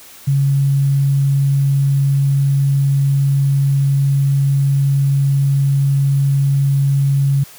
sine tone with sample-and-hold, 138.59 Hz, C#3, in tune, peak -11 dBFS, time 0.27-7.44 s, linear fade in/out 10 ms, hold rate 11025 Hz, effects white hiss -40 dBFS RMS until 7.58 s

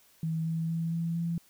sine tone with pitch steps, 161.4 / 163.18 / 164.98 / 166.8 / 168.64 Hz, E3 / E3 / E3 / E3 / E3, -36 / -17 / +2 / +21 / +40 cents, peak -28 dBFS, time 0.23-1.38 s, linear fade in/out 2 ms, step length 230 ms, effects white hiss -62 dBFS RMS until 1.49 s

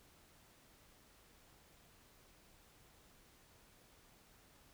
silence, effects pink hiss -66 dBFS RMS until 4.73 s

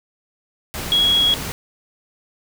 sine tone in noise, 3322 Hz, G#7, in tune, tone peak -13 dBFS, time 0.92-1.34 s, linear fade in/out 0 ms, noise pink, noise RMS -28 dBFS, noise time 0.74-1.52 s, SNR +12 dB, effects none

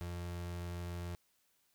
35% pulse tone, 87.2 Hz, F2, 2 cents flat, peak -38 dBFS, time 0.01-1.15 s, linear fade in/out 0 ms, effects white hiss -75 dBFS RMS until 1.74 s

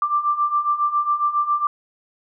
sine beating tone pair, 1174.7 / 1182 Hz, D6 / D6, 0 / +11 cents, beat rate 7.3 Hz, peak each -23 / -19 dBFS, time 0.02-1.67 s, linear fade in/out 2 ms, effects none

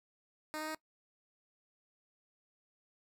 10% pulse tone with pitch steps, 308 / 310.5 / 313 Hz, D#4 / D#4 / D#4, -17 / -3 / +10 cents, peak -30 dBFS, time 0.54-0.747 s, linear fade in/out 0 ms, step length 69 ms, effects noise-tail reverb RT60 0.1 s tail -21 dB re dry

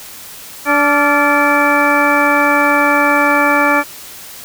harmonic tone with a mistuned harmonic, 290 Hz, D4, 22 cents flat, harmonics 1 / 2 / 3 / 4 / 5 / 6 / 8, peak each -17 / -17 / -17 / -17 / -17 / -17 / -17 dBFS, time 0.65-3.84 s, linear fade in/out 50 ms, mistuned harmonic 5, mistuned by -72 cents, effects white hiss -33 dBFS RMS until 4.44 s

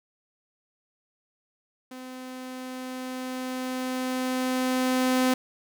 sawtooth tone with level ramp, 256.2 Hz, C4, 36 cents flat, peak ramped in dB -35 to -16 dBFS, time 1.91-5.34 s, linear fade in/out 5 ms, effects none

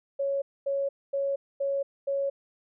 sine tone bursts, 554.4 Hz, C#5, in tune, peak -25 dBFS, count 5, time 0.19-2.3 s, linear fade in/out 10 ms, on 230 ms, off 240 ms, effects none

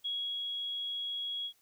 sine tone with ADSR envelope, 3322 Hz, G#7, in tune, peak -32 dBFS, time 0.04-1.53 s, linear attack 16 ms, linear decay 340 ms, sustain -2 dB, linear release 76 ms, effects white hiss -69 dBFS RMS until 1.61 s

